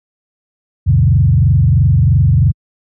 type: tone with frequency modulation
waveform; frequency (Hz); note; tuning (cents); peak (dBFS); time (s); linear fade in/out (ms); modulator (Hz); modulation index
sine; 109.8; A2; -3; -6; 0.86-2.52; 20; 23; 1.7
effects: high-pass 60 Hz 12 dB/octave